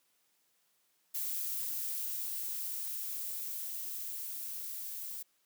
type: noise with level ramp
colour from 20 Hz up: violet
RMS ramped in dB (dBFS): -36 to -42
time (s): 1.14-5.23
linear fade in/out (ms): 10
effects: white hiss -74 dBFS RMS until 5.45 s + high-pass 150 Hz 12 dB/octave